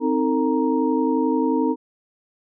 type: tone cluster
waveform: sine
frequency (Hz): 261.1 / 312.4 / 452.2 / 936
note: C4 / D#4 / A4 / A#5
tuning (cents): -3 / +7 / +47 / +7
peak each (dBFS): -21 / -22 / -24 / -27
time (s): 0-1.76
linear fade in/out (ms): 50
effects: none